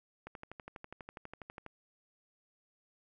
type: click train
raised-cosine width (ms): 0.5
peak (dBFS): -30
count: 18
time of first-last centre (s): 0.27-1.663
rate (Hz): 12.2
effects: none